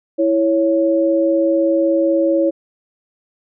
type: tone pair together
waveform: sine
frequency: 329.6 / 554.4 Hz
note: E4 / C#5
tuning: 0 / 0 cents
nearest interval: major sixth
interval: 900 cents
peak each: -15 dBFS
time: 0.18-2.51 s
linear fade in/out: 20 ms
effects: none